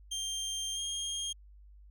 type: tone with pitch glide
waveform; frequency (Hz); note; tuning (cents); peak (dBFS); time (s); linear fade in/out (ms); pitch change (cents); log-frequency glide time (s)
25% pulse; 3176 to 3226; G7 to G7; +22 to +49; -30; 0.11-1.33; 10; +27; 0.74-0.79
effects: added 50 Hz sine -52 dBFS peak until 1.9 s